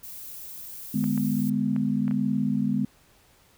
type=noise; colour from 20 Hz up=violet; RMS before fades=-40 dBFS; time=0.03-1.5 s; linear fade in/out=5 ms
type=chord; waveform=sine; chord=G# diminished; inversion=second; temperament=just; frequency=149.51 / 207.7 / 249.2 Hz; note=D3 / G#3 / B3; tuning=+31 / 0 / +16 cents; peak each=-30 / -25 / -26 dBFS; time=0.94-2.85 s; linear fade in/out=5 ms
type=clicks; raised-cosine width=0.5 ms; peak=-26 dBFS; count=5; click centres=1.041 / 1.177 / 1.763 / 2.08 / 2.111 s
effects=pink hiss -59 dBFS RMS until 3.57 s